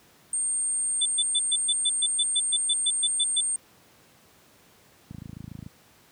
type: tone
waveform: sine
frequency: 8630 Hz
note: C#9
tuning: 47 cents flat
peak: -24 dBFS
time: 0.33-3.56 s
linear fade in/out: 2 ms
type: tone bursts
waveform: sine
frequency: 3520 Hz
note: A7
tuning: in tune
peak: -21 dBFS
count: 15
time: 1.01-3.41 s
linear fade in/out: 10 ms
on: 48 ms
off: 120 ms
type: click train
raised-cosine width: 5 ms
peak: -24 dBFS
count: 16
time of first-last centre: 5.11-5.664 s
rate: 27.1 Hz
effects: pink hiss -57 dBFS RMS until 6.11 s + high-pass 100 Hz 12 dB/octave